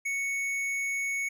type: tone with tanh clipping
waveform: sine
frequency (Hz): 2218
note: C#7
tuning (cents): 0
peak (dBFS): -30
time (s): 0.05-1.29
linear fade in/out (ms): 10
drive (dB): 12
effects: none